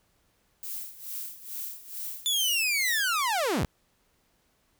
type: noise with tremolo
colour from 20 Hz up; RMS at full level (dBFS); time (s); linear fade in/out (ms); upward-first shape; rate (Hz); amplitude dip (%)
violet; -35; 0.63-3.17; 0; sine; 2.3; 80
type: linear sweep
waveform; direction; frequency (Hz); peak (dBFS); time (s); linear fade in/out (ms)
sawtooth; down; 3520 to 40.61; -21; 2.26-3.65; 0
effects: pink hiss -69 dBFS RMS until 4.79 s